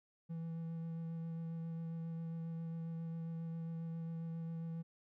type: tone with vibrato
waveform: triangle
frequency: 164.81 Hz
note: E3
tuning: in tune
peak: -38 dBFS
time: 0.29-4.83 s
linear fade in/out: 20 ms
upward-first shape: sine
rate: 7.4 Hz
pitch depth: 12 cents each way
effects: none